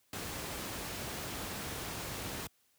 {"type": "noise", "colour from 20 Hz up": "pink", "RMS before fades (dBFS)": -40, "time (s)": [0.13, 2.47], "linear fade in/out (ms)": 2, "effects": ["white hiss -72 dBFS RMS until 2.78 s", "high-pass 60 Hz 12 dB/octave"]}